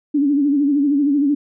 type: tone with vibrato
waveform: sine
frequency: 285.3 Hz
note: C#4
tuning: 50 cents sharp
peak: -13 dBFS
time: 0.14-1.35 s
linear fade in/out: 10 ms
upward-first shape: sine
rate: 13 Hz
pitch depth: 80 cents each way
effects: none